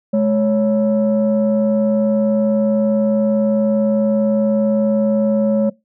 sine tone pair together, 212.3 / 554.4 Hz, G#3 / C#5, +38 / 0 cents, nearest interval octave + perfect fourth, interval 1662 cents, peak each -13 / -15 dBFS, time 0.13-5.7 s, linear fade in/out 10 ms, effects noise-tail reverb RT60 0.2 s tail -22 dB re dry + tanh soft clip ceiling -8 dBFS

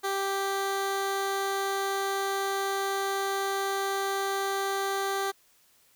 15% pulse tone, 392 Hz, G4, in tune, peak -21 dBFS, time 0.03-5.32 s, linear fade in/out 20 ms, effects white hiss -63 dBFS RMS until 5.95 s

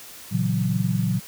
sine chord, F# dominant seventh, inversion first, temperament equal, 116.54 / 138.59 / 164.81 / 185 Hz, A#2 / C#3 / E3 / F#3, 0 / 0 / 0 / 0 cents, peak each -25 / -27 / -27 / -24 dBFS, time 0.31-1.2 s, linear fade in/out 20 ms, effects white hiss -42 dBFS RMS until 1.27 s

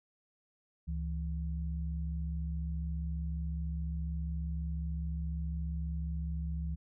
sine tone pair together, 70.38 / 164.81 Hz, C#2 / E3, +27 / 0 cents, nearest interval octave + minor third, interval 1473 cents, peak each -34 / -39 dBFS, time 0.87-6.76 s, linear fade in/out 20 ms, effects none

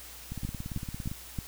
two click trains, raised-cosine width 5 ms, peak -24 / -20 dBFS, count 15 / 4, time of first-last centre 0.32-1.115 / 0.45-1.387 s, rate 17.6 / 3.2 Hz, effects added 60 Hz sine -52 dBFS peak until 1.47 s + white hiss -47 dBFS RMS until 1.47 s

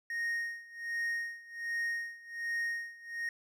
triangle tone with tremolo, 1861 Hz, A#6, 3 cents flat, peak -29 dBFS, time 0.1-3.29 s, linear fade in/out 2 ms, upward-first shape sine, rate 1.3 Hz, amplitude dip 90%, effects none

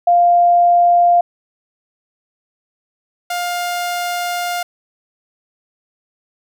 sine / sawtooth tone pair in turn, 698.5 / 705.4 Hz, F5 / F5, 0 / +17 cents, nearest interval unison, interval 17 cents, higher second, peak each -8 / -15 dBFS, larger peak first, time 0.07-1.21 / 3.3-4.63 s, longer second, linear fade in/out 5 ms, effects none

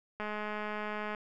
click train, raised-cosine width 0.5 ms, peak -23 dBFS, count 201, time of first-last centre 0.2-1.148 s, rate 211 Hz, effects none

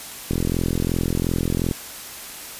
click train, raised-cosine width 3 ms, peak -9 dBFS, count 61, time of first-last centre 0.31-1.712 s, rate 42.8 Hz, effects white hiss -36 dBFS RMS until 2.59 s + resampled to 32000 Hz

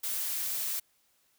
blue noise, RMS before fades -33 dBFS, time 0.03-0.8 s, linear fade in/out 10 ms, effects white hiss -70 dBFS RMS until 1.38 s

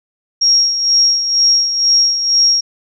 sine tone with tremolo, 5588 Hz, F8, in tune, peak -7 dBFS, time 0.41-2.61 s, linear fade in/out 10 ms, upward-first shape sine, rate 2.1 Hz, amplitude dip 60%, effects none

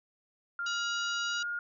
sine tone with pitch glide, 1396.9 to 1422.1 Hz, F6 to F6, 0 to +31 cents, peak -32 dBFS, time 0.59-1.59 s, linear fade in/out 2 ms, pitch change +31 cents, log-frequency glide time 1.25-1.47 s
harmonic tone, 958 Hz, A#5, 47 cents sharp, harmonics 3 / 4 / 5 / 6 / 7, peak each -38 / -40 / -42 / -44 / -45 dBFS, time 0.66-1.43 s, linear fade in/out 5 ms
effects none

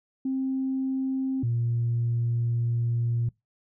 sine tone pair in turn, 264.6 / 117.87 Hz, C4 / A#2, +20 / +20 cents, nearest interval octave + major second, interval 1400 cents, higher first, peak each -24 / -22 dBFS, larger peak second, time 0.25-1.43 / 1.43-3.29 s, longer second, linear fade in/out 5 ms, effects noise-tail reverb RT60 0.2 s tail -24 dB re dry + tanh soft clip ceiling -19 dBFS

